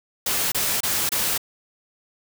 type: noise bursts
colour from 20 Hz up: white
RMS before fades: -23 dBFS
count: 4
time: 0.26-1.378 s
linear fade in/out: 5 ms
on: 260 ms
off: 26 ms
effects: none